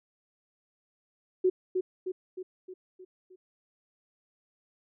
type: tone with echo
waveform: sine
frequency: 370 Hz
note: F#4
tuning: in tune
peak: -20 dBFS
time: 1.44-1.5 s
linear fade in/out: 10 ms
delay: 310 ms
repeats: 6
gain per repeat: -5 dB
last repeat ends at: 3.36 s
effects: none